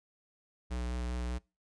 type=tone with vibrato; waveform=square; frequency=60.9 Hz; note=B1; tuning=24 cents flat; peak=-34 dBFS; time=0.7-1.39 s; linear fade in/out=20 ms; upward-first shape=sine; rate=5 Hz; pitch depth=16 cents each way; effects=noise-tail reverb RT60 0.3 s tail -25 dB re dry + resampled to 22050 Hz